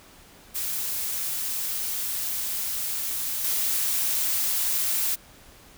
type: noise with level steps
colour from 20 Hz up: blue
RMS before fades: -29 / -25 dBFS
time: 0.54-5.16 s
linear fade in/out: 20 ms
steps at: 3.44 s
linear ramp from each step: 5 ms
effects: pink hiss -51 dBFS RMS until 5.77 s